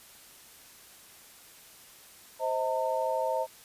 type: tone cluster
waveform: sine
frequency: 522 / 635 / 906 Hz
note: C5 / D#5 / A#5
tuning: -4 / +35 / -50 cents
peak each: -31 dBFS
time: 2.39-3.47 s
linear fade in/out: 50 ms
effects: white hiss -53 dBFS RMS until 3.64 s + resampled to 32000 Hz